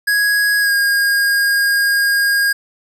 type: tone with pitch glide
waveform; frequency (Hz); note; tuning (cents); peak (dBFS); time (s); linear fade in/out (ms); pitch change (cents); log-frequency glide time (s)
square; 1661.2 to 1626.1; G#6 to G#6; 0 to -37; -13; 0.07-2.53; 10; -37; 0.61-0.72
effects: none